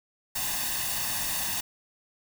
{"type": "noise with comb filter", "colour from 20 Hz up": "white", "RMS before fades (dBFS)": -30, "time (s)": [0.35, 1.61], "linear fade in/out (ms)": 10, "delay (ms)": 1.1, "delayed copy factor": 0.7, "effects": []}